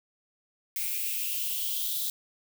violet noise with high-pass filter sweep, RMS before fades -31 dBFS, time 0.76-2.1 s, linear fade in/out 2 ms, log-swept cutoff 2200 to 3700 Hz, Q 6.1, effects none

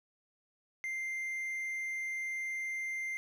triangle tone, 2093 Hz, C7, in tune, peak -33 dBFS, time 0.84-3.17 s, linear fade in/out 0 ms, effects none

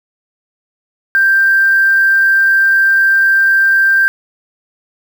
sine tone with quantisation, 1576 Hz, G6, 9 cents sharp, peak -7 dBFS, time 1.15-4.08 s, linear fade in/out 0 ms, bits 5, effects none

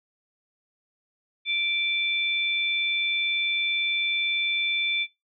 sine tone pair together, 2349 / 3520 Hz, D7 / A7, 0 / 0 cents, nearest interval perfect fifth, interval 700 cents, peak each -26 dBFS, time 1.45-5.07 s, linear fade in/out 50 ms, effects noise-tail reverb RT60 0.2 s tail -20 dB re dry

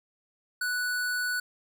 square tone, 1480 Hz, F#6, in tune, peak -28 dBFS, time 0.61-1.4 s, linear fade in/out 5 ms, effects none

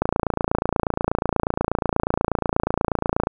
click train, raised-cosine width 1 ms, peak -5 dBFS, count 93, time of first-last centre 0.02-3.271 s, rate 28.3 Hz, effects none

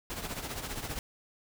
pink noise with tremolo, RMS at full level -35 dBFS, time 0.1-0.99 s, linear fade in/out 0 ms, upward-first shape triangle, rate 15 Hz, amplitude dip 70%, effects none

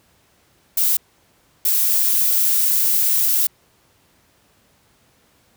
violet noise bursts at uneven times, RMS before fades -17 dBFS, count 2, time 0.77-0.97 / 1.65-3.47 s, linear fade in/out 5 ms, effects pink hiss -58 dBFS RMS until 5.56 s + high-pass 60 Hz 12 dB/octave

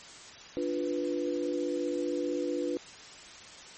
sine chord, B diminished, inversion first, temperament equal, 293.7 / 349.2 / 493.9 Hz, D4 / F4 / B4, 0 / 0 / 0 cents, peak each -33 dBFS, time 0.57-2.77 s, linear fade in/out 0 ms, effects white hiss -48 dBFS RMS until 3.77 s + MP3 32 kbps

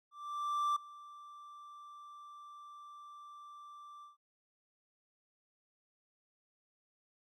triangle tone with ADSR envelope, 1174.7 Hz, D6, in tune, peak -27 dBFS, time 0.11-4.17 s, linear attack 650 ms, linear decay 6 ms, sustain -21 dB, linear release 140 ms, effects none

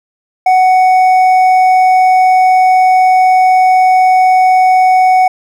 triangle tone with hard clipping, 744 Hz, F#5, 9 cents sharp, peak -6 dBFS, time 0.46-5.28 s, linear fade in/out 5 ms, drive 8 dB, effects none

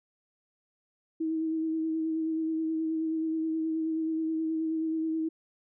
sine tone with vibrato, 320.1 Hz, D#4, 49 cents sharp, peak -27 dBFS, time 1.2-5.29 s, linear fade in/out 10 ms, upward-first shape sine, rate 9.4 Hz, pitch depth 20 cents each way, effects none

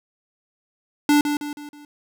square tone with echo, 293.4 Hz, D4, 2 cents flat, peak -14 dBFS, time 1.09-1.21 s, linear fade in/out 2 ms, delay 160 ms, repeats 4, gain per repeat -7 dB, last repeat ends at 1.85 s, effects none

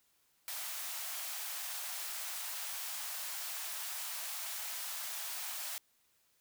white high-pass noise, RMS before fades -41 dBFS, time 0.48-5.78 s, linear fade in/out 0 ms, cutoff 620 Hz, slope 48 dB/octave, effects white hiss -73 dBFS RMS until 6.4 s

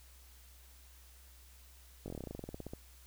slowing click train, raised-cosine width 2 ms, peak -29 dBFS, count 18, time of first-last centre 2.06-2.735 s, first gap 20 ms, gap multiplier 1.08, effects added 63 Hz sine -57 dBFS peak until 3.06 s + white hiss -62 dBFS RMS until 3.06 s

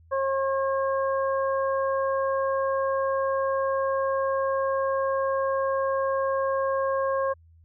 harmonic tone, 540 Hz, C#5, 45 cents flat, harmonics 1 / 2 / 3, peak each -24 / -28 / -37 dBFS, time 0.11-7.34 s, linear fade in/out 20 ms, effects added 82 Hz sine -52 dBFS peak until 7.64 s

